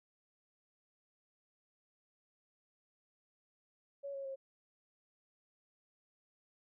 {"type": "tone with pitch steps", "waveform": "sine", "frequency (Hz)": [560, 549.1, 538.4], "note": ["C#5", "C#5", "C5"], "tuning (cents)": [18, -17, 49], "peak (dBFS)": -40, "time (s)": [4.03, 4.36], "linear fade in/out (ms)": 20, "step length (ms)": 110, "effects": []}